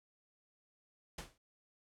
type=noise with exponential decay; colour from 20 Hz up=pink; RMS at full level=-41 dBFS; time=1.18-1.38 s; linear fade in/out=5 ms; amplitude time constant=43 ms; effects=low-pass 10000 Hz 12 dB/octave